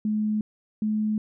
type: tone pair in turn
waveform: sine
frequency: 213.4 / 214.3 Hz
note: G#3 / A3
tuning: +47 / -45 cents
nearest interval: unison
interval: 8 cents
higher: second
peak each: -22 dBFS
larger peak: neither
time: 0.05-0.41 / 0.82-1.18 s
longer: neither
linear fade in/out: 2 ms
effects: none